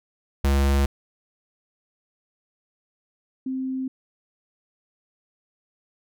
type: tone pair in turn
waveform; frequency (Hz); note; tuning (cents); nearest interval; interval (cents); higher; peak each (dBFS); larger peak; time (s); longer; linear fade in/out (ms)
square / sine; 69.3 / 261.6; C#2 / C4; 0 / 0; octave + major seventh; 2300; second; -18 / -25; first; 0.44-0.86 / 3.46-3.88; neither; 5
effects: none